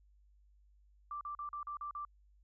sine tone bursts, 1174.7 Hz, D6, in tune, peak -39 dBFS, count 7, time 1.11-2.05 s, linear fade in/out 2 ms, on 100 ms, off 40 ms, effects added 50 Hz sine -63 dBFS peak until 2.43 s

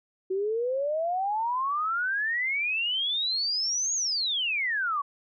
sine exponential two-way sweep, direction up then down, 370 to 6740 to 1099 Hz, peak -25 dBFS, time 0.3-5.02 s, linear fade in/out 10 ms, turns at 3.94 s, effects none

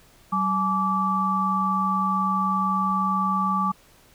sine tone cluster, 190.4 / 852 / 1162 Hz, F#3 / G#5 / D6, +50 / +44 / -19 cents, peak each -26 / -29 / -22 dBFS, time 0.32-3.72 s, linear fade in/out 10 ms, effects pink hiss -55 dBFS RMS until 4.14 s

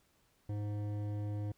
sine tone with hard clipping, 103.83 Hz, G#2, in tune, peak -37 dBFS, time 0.49-1.52 s, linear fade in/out 5 ms, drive 12 dB, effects pink hiss -72 dBFS RMS until 1.57 s

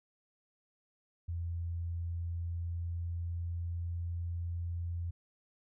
sine tone with pitch glide, 85 to 85.79 Hz, F2 to F2, -46 to -30 cents, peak -34 dBFS, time 1.28-5.11 s, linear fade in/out 10 ms, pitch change +16 cents, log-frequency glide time 1.79-4.19 s, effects none

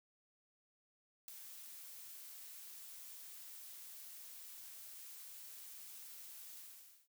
blue noise with ADSR envelope, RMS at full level -43 dBFS, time 1.28-7.08 s, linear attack 4 ms, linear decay 3 ms, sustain -10 dB, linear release 500 ms, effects none

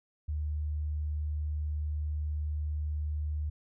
sine tone, 75.4 Hz, D2, 46 cents sharp, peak -30 dBFS, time 0.28-3.5 s, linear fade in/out 10 ms, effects none

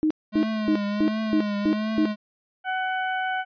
sine tone bursts, 310 Hz, D#4, 6 cents flat, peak -18 dBFS, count 7, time 0.03-2.055 s, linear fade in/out 0 ms, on 75 ms, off 250 ms
square tone with vibrato, 211.5 Hz, G#3, 32 cents sharp, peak -25 dBFS, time 0.32-2.16 s, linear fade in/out 50 ms, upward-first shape triangle, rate 1.4 Hz, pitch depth 75 cents each way
harmonic tone, 749 Hz, F#5, 21 cents sharp, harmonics 1 / 2 / 3 / 4, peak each -26 / -28 / -38 / -39 dBFS, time 2.64-3.45 s, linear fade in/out 50 ms
effects resampled to 11025 Hz

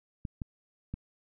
clicks, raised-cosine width 5 ms, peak -23 dBFS, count 3, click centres 0.252 / 0.418 / 0.94 s, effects none

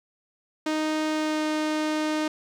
sawtooth tone with pitch glide, 310.2 to 307.9 Hz, D#4 to D#4, -5 to -18 cents, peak -20 dBFS, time 0.66-2.28 s, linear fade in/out 5 ms, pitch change -13 cents, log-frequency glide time 1.06-1.43 s, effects low-pass 7000 Hz 12 dB/octave + 10-bit

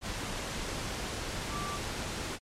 sine tone in noise, 1168 Hz, D6, 10 cents flat, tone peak -37 dBFS, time 1.49-1.8 s, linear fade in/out 50 ms, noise pink, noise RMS -36 dBFS, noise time 0.01-2.39 s, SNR -4 dB, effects low-pass 8000 Hz 12 dB/octave + MP3 64 kbps

